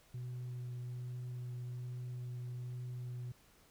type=tone with vibrato; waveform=sine; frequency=123.7 Hz; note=B2; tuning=3 cents sharp; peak=-38 dBFS; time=0.14-3.32 s; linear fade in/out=5 ms; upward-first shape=sine; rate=1.2 Hz; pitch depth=8 cents each way; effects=tanh soft clip ceiling -39 dBFS + pink hiss -66 dBFS RMS until 3.7 s